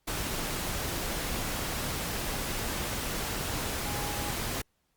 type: tone in noise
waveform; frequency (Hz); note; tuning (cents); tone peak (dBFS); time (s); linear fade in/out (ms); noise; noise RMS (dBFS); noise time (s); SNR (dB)
sine; 825; G#5; -12; -40; 3.85-4.31; 10; pink; -33; 0.07-4.62; -10
effects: pink hiss -75 dBFS RMS until 4.96 s + Opus 48 kbps